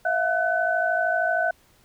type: tone cluster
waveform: sine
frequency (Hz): 655 / 708 / 1505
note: E5 / F5 / F#6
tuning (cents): -11 / +23 / +29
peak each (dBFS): -25 / -25 / -24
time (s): 0.05-1.51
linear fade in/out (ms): 5
effects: pink hiss -59 dBFS RMS until 1.84 s